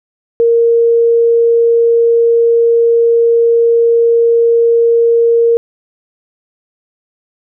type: tone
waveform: sine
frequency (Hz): 465.1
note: A#4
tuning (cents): -4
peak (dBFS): -6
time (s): 0.4-5.57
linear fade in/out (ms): 0
effects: none